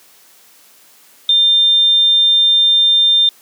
sine tone, 3600 Hz, A7, 39 cents sharp, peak -8 dBFS, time 1.29-3.29 s, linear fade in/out 2 ms, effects white hiss -47 dBFS RMS until 3.41 s + high-pass 200 Hz 12 dB/octave

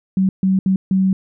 sine tone bursts at uneven times, 190 Hz, F#3, 46 cents sharp, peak -12 dBFS, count 4, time 0.17-0.29 / 0.43-0.59 / 0.66-0.76 / 0.91-1.13 s, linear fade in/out 2 ms, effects none

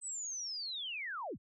sine linear sweep, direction down, 8190 to 35.28 Hz, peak -38 dBFS, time 0.01-1.38 s, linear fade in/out 50 ms, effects none

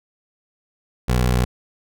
20% pulse tone, 61.7 Hz, B1, 1 cent flat, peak -11 dBFS, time 1.08-1.45 s, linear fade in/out 10 ms, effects none

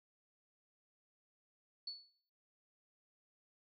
sine tone with exponential decay, 4435 Hz, C#8, in tune, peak -38 dBFS, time 1.87-2.19 s, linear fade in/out 5 ms, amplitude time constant 68 ms, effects noise-tail reverb RT60 0.6 s tail -20 dB re dry + MP3 64 kbps

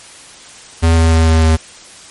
square tone with pitch steps, 82.41 / 81.79 / 81.18 / 80.57 / 79.97 Hz, E2 / E2 / E2 / E2 / D#2, 0 / -13 / -26 / -39 / +48 cents, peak -8 dBFS, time 0.82-1.57 s, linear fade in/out 20 ms, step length 150 ms, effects white hiss -37 dBFS RMS until 2.1 s + MP3 48 kbps

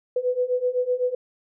sine beating tone pair, 493.9 / 501.8 Hz, B4 / B4, 0 / +28 cents, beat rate 7.9 Hz, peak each -25 / -23 dBFS, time 0.16-1.15 s, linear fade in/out 5 ms, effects none

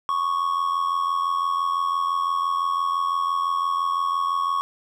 triangle tone with amplitude modulation, 1108.7 Hz, C#6, in tune, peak -16 dBFS, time 0.09-4.61 s, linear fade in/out 0 ms, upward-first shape sine, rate 85.9 Hz, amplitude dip 65%, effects none

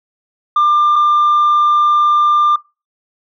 sine tone pair in turn, 1194 / 1194 Hz, D6 / D6, +28 / +28 cents, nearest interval unison, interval 0 cents, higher neither, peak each -6 dBFS, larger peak neither, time 0.56-0.96 / 0.96-2.56 s, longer second, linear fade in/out 5 ms, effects noise-tail reverb RT60 0.3 s tail -26 dB re dry + tanh soft clip ceiling -7 dBFS

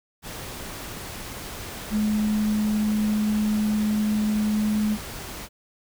sine tone in noise, 212.4 Hz, G#3, 39 cents sharp, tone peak -20 dBFS, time 1.9-4.98 s, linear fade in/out 50 ms, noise pink, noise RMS -36 dBFS, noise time 0.22-5.49 s, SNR +13 dB, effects none

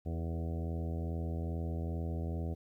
harmonic tone with a mistuned harmonic, 82.41 Hz, E2, in tune, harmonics 1 / 2 / 3 / 4 / 5 / 6 / 7 / 8 / 9, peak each -35 / -41 / -45 / -47 / -49 / -51 / -52 / -53 / -54 dBFS, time 0.05-2.55 s, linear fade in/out 20 ms, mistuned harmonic 5, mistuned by +19 cents, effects 12-bit

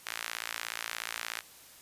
sawtooth tone with high-pass filter, 56.8 Hz, A#1, 44 cents flat, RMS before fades -39 dBFS, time 0.06-1.41 s, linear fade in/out 10 ms, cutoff 1700 Hz, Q 1.1, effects white hiss -54 dBFS RMS until 1.81 s + resampled to 32000 Hz

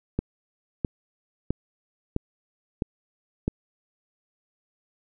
click train, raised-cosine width 3 ms, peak -11 dBFS, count 6, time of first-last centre 0.19-3.479 s, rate 1.52 Hz, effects none

